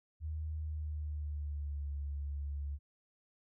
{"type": "tone with pitch glide", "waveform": "sine", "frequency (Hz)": [77.78, 71.32], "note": ["D#2", "C#2"], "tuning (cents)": [0, 50], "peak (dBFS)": -36, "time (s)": [0.2, 2.79], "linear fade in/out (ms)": 50, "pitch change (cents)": -150, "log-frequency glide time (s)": [0.54, 1.9], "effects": []}